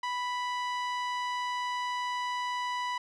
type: tone with low-pass filter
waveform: sawtooth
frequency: 987.8 Hz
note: B5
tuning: in tune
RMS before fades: -33 dBFS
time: 0.03-2.98 s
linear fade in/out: 5 ms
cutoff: 4600 Hz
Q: 0.56
effects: none